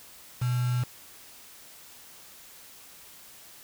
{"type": "tone with quantisation", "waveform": "sine", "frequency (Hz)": 123.47, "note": "B2", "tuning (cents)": 0, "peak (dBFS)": -24, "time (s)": [0.41, 0.84], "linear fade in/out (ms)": 10, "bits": 6, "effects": ["white hiss -50 dBFS RMS until 3.63 s"]}